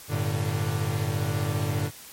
45% pulse chord, G suspended second, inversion none, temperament equal with one note detuned, 98 / 112.83 / 146.83 Hz, G2 / A2 / D3, 0 / +44 / 0 cents, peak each -29 dBFS, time 0.08-1.91 s, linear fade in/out 50 ms, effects white hiss -45 dBFS RMS until 2.12 s + MP3 64 kbps

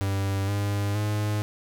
45% pulse tone with pitch steps, 98 / 101.51 / 105.16 Hz, G2 / G#2 / G#2, 0 / -39 / +22 cents, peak -24 dBFS, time 0.01-1.42 s, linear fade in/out 0 ms, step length 470 ms, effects none

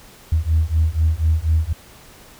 sine beating tone pair, 77.78 / 81.88 Hz, D#2 / E2, 0 / -11 cents, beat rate 4.1 Hz, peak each -17 dBFS, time 0.32-1.73 s, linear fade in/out 5 ms, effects tanh soft clip ceiling -8 dBFS + pink hiss -45 dBFS RMS until 2.39 s

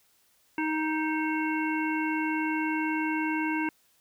harmonic tone with a mistuned harmonic, 312.7 Hz, D#4, 9 cents sharp, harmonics 1 / 3 / 5 / 7 / 9, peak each -28 / -33 / -35 / -36 / -38 dBFS, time 0.58-3.69 s, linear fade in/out 2 ms, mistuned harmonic 9, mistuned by -59 cents, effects white hiss -66 dBFS RMS until 4 s

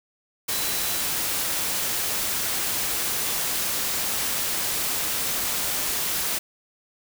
sine tone in noise, 3989 Hz, B7, 17 cents sharp, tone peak -36 dBFS, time 0.52-1.02 s, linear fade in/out 10 ms, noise white, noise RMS -26 dBFS, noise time 0.48-6.39 s, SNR -13 dB, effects none

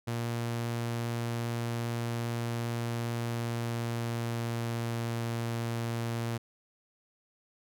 sawtooth tone with pitch glide, 117.5 to 116.42 Hz, A#2 to A#2, +14 to -2 cents, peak -27 dBFS, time 0.07-6.38 s, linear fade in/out 10 ms, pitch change -16 cents, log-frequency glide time 3.01-5.16 s, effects none

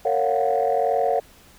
sine chord, Gb major seventh, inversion first, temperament equal with one note detuned, 457.9 / 554.4 / 698.5 / 740 Hz, Bb4 / Db5 / F5 / Gb5, -31 / 0 / 0 / 0 cents, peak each -23 dBFS, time 0.05-1.2 s, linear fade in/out 5 ms, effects tanh soft clip ceiling -11 dBFS + pink hiss -51 dBFS RMS until 1.58 s

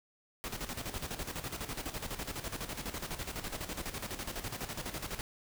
pink noise with tremolo, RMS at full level -38 dBFS, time 0.44-5.21 s, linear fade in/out 0 ms, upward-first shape square, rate 12 Hz, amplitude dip 65%, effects none

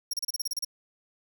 sawtooth tone bursts, 5580 Hz, F8, 2 cents flat, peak -25 dBFS, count 10, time 0.11-0.648 s, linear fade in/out 5 ms, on 25 ms, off 32 ms, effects none

